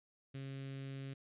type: tone with notch filter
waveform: sawtooth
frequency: 135.8 Hz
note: C#3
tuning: 35 cents flat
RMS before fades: -45 dBFS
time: 0.34-1.14 s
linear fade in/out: 10 ms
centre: 900 Hz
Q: 0.54
effects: resampled to 8000 Hz